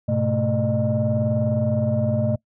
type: tone cluster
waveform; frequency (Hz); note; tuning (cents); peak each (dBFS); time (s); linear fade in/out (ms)
sine; 105.2 / 124.6 / 221.2 / 607; G#2 / B2 / A3 / D#5; +23 / +16 / +9 / -43; -23; 0.08-2.36; 10
effects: noise-tail reverb RT60 0.1 s tail -23 dB re dry + tanh soft clip ceiling -12 dBFS